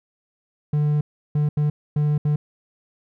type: tone bursts at uneven times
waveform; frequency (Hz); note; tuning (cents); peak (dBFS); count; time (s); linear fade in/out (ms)
triangle; 148.7; D3; +22; -15; 5; 0.73-1.01 / 1.35-1.49 / 1.57-1.7 / 1.96-2.18 / 2.25-2.36; 5
effects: none